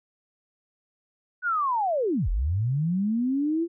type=linear two-way sweep; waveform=sine; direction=down then up; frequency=1500 to 36.71 to 345.4 Hz; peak=-22 dBFS; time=1.42-3.68 s; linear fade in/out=50 ms; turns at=2.29 s; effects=none